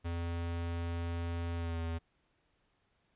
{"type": "tone with pitch glide", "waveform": "square", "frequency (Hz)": [85, 82.87], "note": ["F2", "E2"], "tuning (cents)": [-46, 10], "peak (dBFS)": -35, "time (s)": [0.04, 1.99], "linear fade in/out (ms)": 20, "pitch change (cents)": -44, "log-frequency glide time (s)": [1.56, 1.8], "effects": ["pink hiss -75 dBFS RMS until 3.15 s", "resampled to 8000 Hz"]}